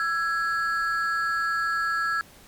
triangle ring-modulated tone, 1500 Hz, F#6, 23 cents sharp, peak -18 dBFS, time 0-2.21 s, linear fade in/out 0 ms, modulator 164 Hz, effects pink hiss -51 dBFS RMS until 2.47 s + MP3 96 kbps

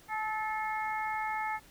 harmonic tone with a mistuned harmonic, 432.4 Hz, A4, 30 cents flat, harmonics 2 / 3 / 4 / 5, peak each -33 / -40 / -40 / -39 dBFS, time 0.08-1.6 s, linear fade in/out 50 ms, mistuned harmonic 4, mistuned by +21 cents, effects pink hiss -58 dBFS RMS until 1.7 s

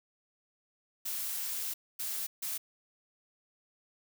blue noise bursts at uneven times, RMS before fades -36 dBFS, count 3, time 1.05-1.74 / 1.99-2.27 / 2.42-2.58 s, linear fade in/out 10 ms, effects none

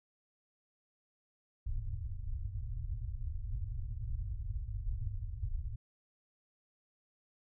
pink low-pass noise, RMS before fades -38 dBFS, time 1.66-5.76 s, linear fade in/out 5 ms, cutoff 120 Hz, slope 96 dB/octave, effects none

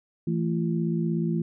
sine tone cluster, 165.6 / 222.3 / 343.5 Hz, E3 / A3 / F4, +8 / +18 / -29 cents, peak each -25 / -29 / -31 dBFS, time 0.27-1.42 s, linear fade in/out 5 ms, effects none

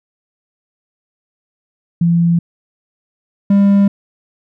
sine / triangle tone pair in turn, 169.9 / 199.67 Hz, F3 / G3, -47 / +32 cents, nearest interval minor third, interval 279 cents, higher second, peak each -9 / -5 dBFS, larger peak second, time 2.01-2.39 / 3.5-3.88 s, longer neither, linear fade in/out 5 ms, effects none

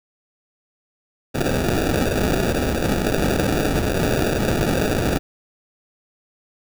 white noise with sample-and-hold, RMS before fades -20 dBFS, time 1.34-5.19 s, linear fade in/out 20 ms, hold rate 1050 Hz, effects none

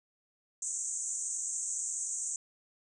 white band-pass noise, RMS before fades -36 dBFS, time 0.62-2.36 s, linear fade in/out 2 ms, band 6300 to 8400 Hz, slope 96 dB/octave, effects none

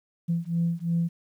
sine beating tone pair, 167.4 / 170.3 Hz, E3 / F3, +27 / -43 cents, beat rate 2.9 Hz, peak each -26 dBFS, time 0.28-1.09 s, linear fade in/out 20 ms, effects tanh soft clip ceiling -17 dBFS + 10-bit

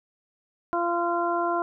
harmonic tone, 344.3 Hz, F4, 25 cents flat, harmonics 1 / 2 / 3 / 4, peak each -28 / -27 / -28 / -31 dBFS, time 0.73-1.62 s, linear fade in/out 0 ms, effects none

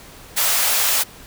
white high-pass noise, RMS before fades -18 dBFS, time 0.36-1.04 s, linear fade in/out 20 ms, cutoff 520 Hz, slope 24 dB/octave, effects pink hiss -42 dBFS RMS until 1.26 s

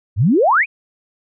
sine exponential sweep, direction up, 86.1 to 2632 Hz, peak -10 dBFS, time 0.16-0.66 s, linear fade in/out 50 ms, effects none

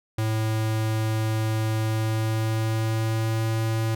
square tone with pitch glide, 110 to 111.86 Hz, A2 to A2, 0 to +29 cents, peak -23 dBFS, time 0.18-3.95 s, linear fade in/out 5 ms, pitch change +29 cents, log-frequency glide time 1.81-3.49 s, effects none

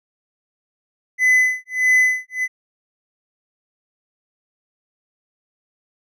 triangle tone with tremolo, 2014 Hz, B6, 33 cents sharp, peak -9 dBFS, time 1.18-2.48 s, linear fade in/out 50 ms, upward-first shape sine, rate 1.6 Hz, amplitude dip 100%, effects none

